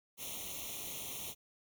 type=noise with comb filter; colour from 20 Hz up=white; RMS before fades=-43 dBFS; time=0.17-1.35 s; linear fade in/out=50 ms; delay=0.31 ms; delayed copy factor=+1; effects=none